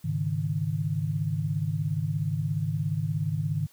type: chord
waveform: sine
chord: Ab suspended fourth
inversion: none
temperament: equal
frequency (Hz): 103.83 / 138.59 / 155.56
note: Ab2 / Db3 / Eb3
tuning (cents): 0 / 0 / 0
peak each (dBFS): -31 / -31 / -28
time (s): 0.04-3.67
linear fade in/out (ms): 10
effects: white hiss -59 dBFS RMS until 3.72 s